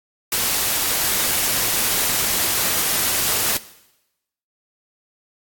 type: noise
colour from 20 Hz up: white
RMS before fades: -20 dBFS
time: 0.32-3.57 s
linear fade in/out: 2 ms
effects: noise-tail reverb RT60 0.9 s tail -17 dB re dry + AAC 64 kbps